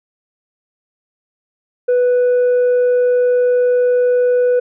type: tone with tanh clipping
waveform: sine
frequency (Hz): 493.9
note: B4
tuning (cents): 0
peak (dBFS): -11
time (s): 1.88-4.6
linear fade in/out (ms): 10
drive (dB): 2
effects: none